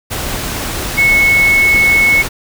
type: tone in noise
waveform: sine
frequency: 2199 Hz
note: C#7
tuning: 14 cents flat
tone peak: -7 dBFS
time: 0.97-2.23 s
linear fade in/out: 20 ms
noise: pink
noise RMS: -20 dBFS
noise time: 0.1-2.29 s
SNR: +10 dB
effects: none